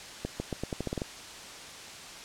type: accelerating click train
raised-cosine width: 2 ms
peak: -18 dBFS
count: 10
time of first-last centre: 0.25-1.018 s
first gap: 150 ms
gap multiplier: 0.85
effects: white hiss -44 dBFS RMS until 2.24 s + low-pass 7000 Hz 12 dB/octave